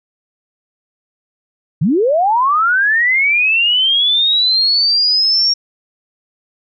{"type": "linear sweep", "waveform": "sine", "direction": "up", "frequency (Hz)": [128.2, 5588], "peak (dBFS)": -10, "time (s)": [1.81, 5.54], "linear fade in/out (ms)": 10, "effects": []}